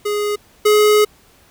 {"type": "tone pair in turn", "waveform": "square", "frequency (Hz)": [415.3, 421.6], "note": ["G#4", "G#4"], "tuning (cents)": [0, 26], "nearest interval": "unison", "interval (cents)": 26, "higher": "second", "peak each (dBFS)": [-18, -10], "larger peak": "second", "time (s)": [[0.05, 0.36], [0.65, 1.05]], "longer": "second", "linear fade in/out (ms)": 10, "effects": ["pink hiss -51 dBFS RMS until 1.5 s"]}